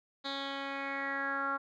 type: tone with low-pass filter sweep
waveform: 10% pulse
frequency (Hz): 275.7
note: C#4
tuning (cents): -9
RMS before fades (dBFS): -36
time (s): 0.24-1.58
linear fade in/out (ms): 20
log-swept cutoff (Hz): 3900 to 1300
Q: 5.5
effects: none